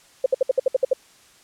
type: tone bursts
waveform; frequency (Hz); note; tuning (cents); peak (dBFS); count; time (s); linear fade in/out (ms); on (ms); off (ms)
sine; 523.3; C5; 0; -13; 9; 0.24-0.933; 5; 21; 63
effects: white hiss -53 dBFS RMS until 1.43 s + low-pass 9000 Hz 12 dB/octave